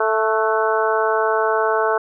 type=harmonic tone with a mistuned harmonic; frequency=220 Hz; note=A3; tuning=in tune; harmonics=2 / 3 / 4 / 5 / 6 / 7; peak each=-20 / -22 / -23 / -24 / -25 / -25 dBFS; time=0-1.98 s; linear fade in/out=5 ms; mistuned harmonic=7; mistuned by=-42 cents; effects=none